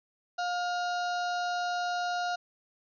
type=harmonic tone with a mistuned harmonic; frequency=710 Hz; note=F5; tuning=28 cents sharp; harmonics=1 / 2 / 4 / 5 / 6 / 7 / 8 / 9; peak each=-30 / -35 / -46 / -45 / -45 / -49 / -50 / -53 dBFS; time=0.38-2.36 s; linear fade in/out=10 ms; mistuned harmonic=5; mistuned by=+130 cents; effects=none